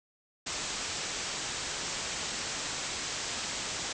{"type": "low-pass noise", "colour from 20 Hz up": "white", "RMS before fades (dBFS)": -36, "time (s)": [0.46, 3.93], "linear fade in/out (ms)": 10, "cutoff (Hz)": 8000, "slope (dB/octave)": 96, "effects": []}